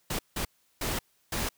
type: noise bursts at uneven times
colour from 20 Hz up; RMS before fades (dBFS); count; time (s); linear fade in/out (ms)
pink; -31; 4; 0.1-0.19 / 0.36-0.45 / 0.81-0.99 / 1.32-1.49; 5
effects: white hiss -69 dBFS RMS until 1.57 s